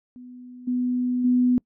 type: tone with level steps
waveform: sine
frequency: 248.6 Hz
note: B3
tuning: 12 cents sharp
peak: -39 / -21 / -16 dBFS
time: 0.16-1.58 s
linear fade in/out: 0 ms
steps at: 0.67 / 1.24 s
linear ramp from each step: 10 ms
effects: noise-tail reverb RT60 0.1 s tail -26 dB re dry